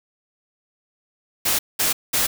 white noise bursts, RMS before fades -20 dBFS, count 3, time 1.45-2.27 s, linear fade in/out 10 ms, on 140 ms, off 200 ms, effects none

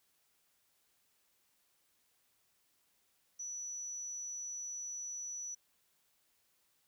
sine tone, 5920 Hz, F#8, in tune, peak -40 dBFS, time 3.39-5.55 s, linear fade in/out 10 ms, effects white hiss -75 dBFS RMS until 6.87 s

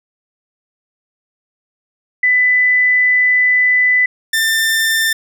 sine / sawtooth tone pair in turn, 1997 / 1790.6 Hz, B6 / A6, +19 / +30 cents, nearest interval major second, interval 189 cents, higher first, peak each -9 dBFS, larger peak neither, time 2.23-4.06 / 4.33-5.13 s, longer first, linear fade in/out 5 ms, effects none

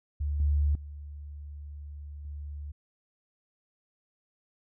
sine tone with level steps, 73 Hz, D2, 10 cents flat, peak -27 / -22 / -39 / -36 dBFS, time 0.2-2.72 s, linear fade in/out 10 ms, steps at 0.4 / 0.75 / 2.25 s, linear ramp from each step 2 ms, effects none

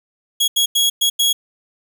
sawtooth tone bursts at uneven times, 3322 Hz, G#7, in tune, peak -10 dBFS, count 5, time 0.4-0.48 / 0.56-0.66 / 0.75-0.9 / 1.01-1.1 / 1.19-1.33 s, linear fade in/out 10 ms, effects none

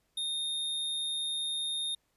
square tone, 3675 Hz, A#7, 25 cents flat, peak -32 dBFS, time 0.17-1.95 s, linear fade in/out 5 ms, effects pink hiss -75 dBFS RMS until 2.16 s + resampled to 32000 Hz

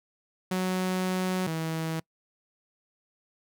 sawtooth tone pair in turn, 185 / 161.49 Hz, F#3 / E3, 0 / -35 cents, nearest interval major second, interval 235 cents, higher first, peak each -22 / -25 dBFS, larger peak first, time 0.51-1.47 / 1.47-2 s, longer first, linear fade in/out 5 ms, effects noise-tail reverb RT60 0.1 s tail -25 dB re dry

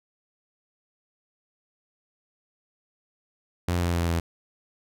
sawtooth tone with pitch steps, 87.8 / 86.54 / 85.3 / 84.08 Hz, F2 / F2 / F2 / E2, +10 / -15 / -40 / +35 cents, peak -19 dBFS, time 3.68-4.2 s, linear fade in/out 5 ms, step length 130 ms, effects none

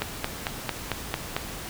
click train, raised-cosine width 0.3 ms, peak -9 dBFS, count 7, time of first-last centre 0.02-1.365 s, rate 4.46 Hz, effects pink hiss -37 dBFS RMS until 1.69 s

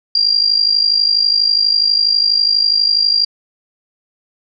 sine tone with amplitude modulation, 4767 Hz, D8, 25 cents sharp, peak -7 dBFS, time 0.15-3.25 s, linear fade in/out 5 ms, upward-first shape sine, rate 52.2 Hz, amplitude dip 75%, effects none

